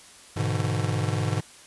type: chord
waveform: square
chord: E dominant seventh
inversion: first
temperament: just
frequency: 103.01 / 123.61 / 148.33 / 164.81 Hz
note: G#2 / B2 / D3 / E3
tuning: -14 / +2 / +18 / 0 cents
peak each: -28 / -30 / -31 / -34 dBFS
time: 0.36-1.41 s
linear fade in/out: 10 ms
effects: white hiss -49 dBFS RMS until 1.66 s + resampled to 24000 Hz